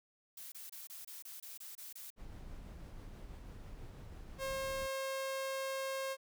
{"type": "noise bursts", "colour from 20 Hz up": "blue", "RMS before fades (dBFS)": -49, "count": 10, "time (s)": [0.37, 2.104], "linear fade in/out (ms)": 5, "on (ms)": 150, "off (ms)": 26}
{"type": "noise with tremolo", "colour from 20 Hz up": "brown", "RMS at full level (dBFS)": -48, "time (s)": [2.16, 4.89], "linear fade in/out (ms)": 50, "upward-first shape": "triangle", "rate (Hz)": 6.1, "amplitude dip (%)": 25}
{"type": "tone", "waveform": "sawtooth", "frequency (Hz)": 536, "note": "C5", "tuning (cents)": 42, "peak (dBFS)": -33, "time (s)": [4.38, 6.17], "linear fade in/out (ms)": 50}
{"effects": []}